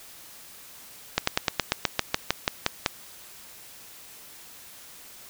slowing click train, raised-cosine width 0.2 ms, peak -3 dBFS, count 13, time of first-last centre 1.18-2.862 s, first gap 94 ms, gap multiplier 1.07, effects white hiss -47 dBFS RMS until 5.29 s

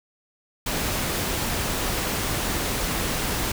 pink noise, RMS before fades -26 dBFS, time 0.66-3.52 s, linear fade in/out 5 ms, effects none

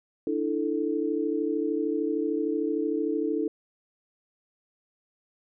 sine chord, D suspended second, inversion none, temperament equal with one note detuned, 296.4 / 329.6 / 440 Hz, D4 / E4 / A4, +16 / 0 / 0 cents, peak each -29 dBFS, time 0.27-3.48 s, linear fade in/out 2 ms, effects none

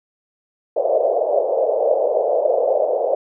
pink band-pass noise, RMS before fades -18 dBFS, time 0.76-3.15 s, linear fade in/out 5 ms, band 490 to 650 Hz, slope 48 dB/octave, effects none

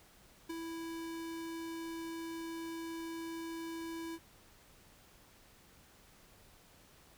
square tone with ADSR envelope, 329.9 Hz, E4, 1 cent sharp, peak -37 dBFS, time 0.49-4.19 s, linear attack 12 ms, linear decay 11 ms, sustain -4 dB, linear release 49 ms, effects pink hiss -62 dBFS RMS until 7.17 s

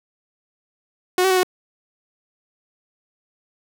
sawtooth tone with pitch steps, 364.9 / 380.6 / 371.6 / 366.1 Hz, F#4 / F#4 / F#4 / F#4, -24 / +49 / +7 / -18 cents, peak -11 dBFS, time 1.18-1.432 s, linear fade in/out 2 ms, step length 63 ms, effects none

